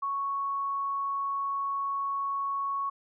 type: tone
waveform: sine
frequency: 1108.7 Hz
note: C#6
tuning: in tune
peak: -28 dBFS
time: 0.02-2.9 s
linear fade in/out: 10 ms
effects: none